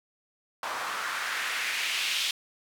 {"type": "noise with band-pass filter sweep", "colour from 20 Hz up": "white", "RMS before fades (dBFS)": -31, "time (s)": [0.63, 2.31], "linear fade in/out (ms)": 2, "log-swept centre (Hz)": [990, 3300], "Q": 1.9, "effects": []}